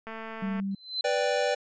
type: click train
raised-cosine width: 0.5 ms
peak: -25 dBFS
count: 119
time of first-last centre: 0.07-0.599 s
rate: 223 Hz
type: tone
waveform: sine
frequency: 196 Hz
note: G3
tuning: in tune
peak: -28 dBFS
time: 0.42-0.75 s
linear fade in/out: 5 ms
type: tone with exponential growth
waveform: sine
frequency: 4060 Hz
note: B7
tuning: 47 cents sharp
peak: -24 dBFS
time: 0.71-1.01 s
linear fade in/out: 2 ms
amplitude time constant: 65 ms
type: chord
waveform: square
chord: G major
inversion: first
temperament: equal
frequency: 493.9 / 587.3 / 784 Hz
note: B4 / D5 / G5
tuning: 0 / 0 / 0 cents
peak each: -29 / -28 / -32 dBFS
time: 1.04-1.55 s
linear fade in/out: 10 ms
effects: resampled to 16000 Hz

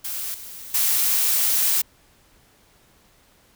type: noise with level steps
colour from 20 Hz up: blue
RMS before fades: -29 / -38 / -20 dBFS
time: 0.04-1.82 s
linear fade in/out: 10 ms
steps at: 0.34 / 0.74 s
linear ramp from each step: 5 ms
effects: pink hiss -57 dBFS RMS until 3.55 s

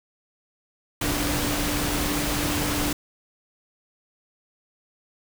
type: tone in noise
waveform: sine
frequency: 293.7 Hz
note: D4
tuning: in tune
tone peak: -29 dBFS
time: 1.01-2.93 s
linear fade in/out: 5 ms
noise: pink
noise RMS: -26 dBFS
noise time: 1.01-2.93 s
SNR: -6 dB
effects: none

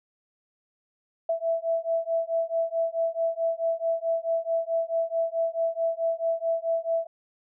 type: beating tone pair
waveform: sine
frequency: 659.3 / 663.9 Hz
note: E5 / E5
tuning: 0 / +12 cents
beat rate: 4.6 Hz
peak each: -27 dBFS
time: 1.29-7.07 s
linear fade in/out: 5 ms
effects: none

